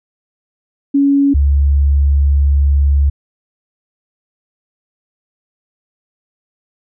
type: tone pair in turn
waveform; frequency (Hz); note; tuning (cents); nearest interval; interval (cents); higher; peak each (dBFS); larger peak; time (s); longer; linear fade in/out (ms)
sine; 280 / 70.49; C#4 / C#2; +18 / +30; 2 octaves; 2388; first; -8; neither; 0.94-1.34 / 1.34-3.1; second; 10
effects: none